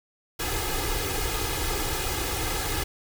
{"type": "noise with comb filter", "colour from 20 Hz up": "pink", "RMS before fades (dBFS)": -28, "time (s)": [0.39, 2.84], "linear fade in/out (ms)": 10, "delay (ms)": 2.4, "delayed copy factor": 0.8, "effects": []}